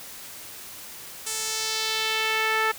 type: tone with band-pass filter sweep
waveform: sawtooth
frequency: 440 Hz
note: A4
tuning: in tune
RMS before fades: -26 dBFS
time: 1.26-2.72 s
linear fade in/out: 10 ms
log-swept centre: 8300 to 1600 Hz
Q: 1.5
effects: white hiss -41 dBFS RMS until 2.78 s